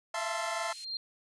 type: chord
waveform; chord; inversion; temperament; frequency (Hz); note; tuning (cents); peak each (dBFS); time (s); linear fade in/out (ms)
25% pulse; F major seventh; third; equal with one note detuned; 659.3 / 682.5 / 880 / 1046.5; E5 / F5 / A5 / C6; 0 / -40 / 0 / 0; -34; 0.14-0.73; 5
type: high-pass noise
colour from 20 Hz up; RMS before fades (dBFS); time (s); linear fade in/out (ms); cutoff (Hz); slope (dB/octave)
white; -46; 0.17-0.85; 10; 2400; 24
type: tone with exponential growth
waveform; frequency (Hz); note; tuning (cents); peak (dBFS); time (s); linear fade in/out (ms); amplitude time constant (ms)
sine; 4191; C8; +2; -31; 0.41-0.97; 2; 120
effects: resampled to 22050 Hz